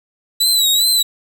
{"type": "tone with vibrato", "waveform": "sawtooth", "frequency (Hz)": 3926, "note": "B7", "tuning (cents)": -11, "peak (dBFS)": -9, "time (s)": [0.4, 1.03], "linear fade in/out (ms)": 10, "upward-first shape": "sine", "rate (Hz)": 2.5, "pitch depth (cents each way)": 76, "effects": []}